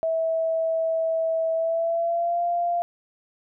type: tone with pitch glide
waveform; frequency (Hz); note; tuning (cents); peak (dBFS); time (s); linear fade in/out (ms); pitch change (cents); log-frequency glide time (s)
sine; 651 to 693.7; E5 to F5; -22 to -12; -21; 0.03-2.82; 0; +110; 1.53-2.42
effects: none